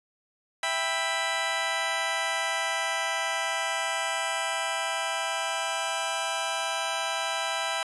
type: chord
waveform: 15% pulse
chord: E minor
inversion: none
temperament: just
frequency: 659.3 / 791.1 / 988.9 Hz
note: E5 / G5 / B5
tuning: 0 / +16 / +2 cents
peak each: -25 dBFS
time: 0.63-7.83 s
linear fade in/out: 2 ms
effects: resampled to 24000 Hz